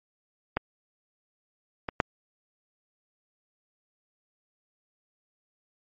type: clicks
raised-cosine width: 0.5 ms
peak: -10 / -15 / -6 dBFS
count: 3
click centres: 0.57 / 1.888 / 2.002 s
effects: MP3 32 kbps